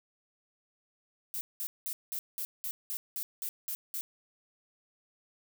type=noise bursts; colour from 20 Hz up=violet; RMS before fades=-36 dBFS; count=11; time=1.34-4.01 s; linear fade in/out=0 ms; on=70 ms; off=190 ms; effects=none